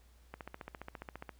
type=click train; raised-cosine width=0.5 ms; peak=-28 dBFS; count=15; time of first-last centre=0.34-1.292 s; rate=14.7 Hz; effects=added 60 Hz sine -59 dBFS peak until 1.39 s + pink hiss -69 dBFS RMS until 1.39 s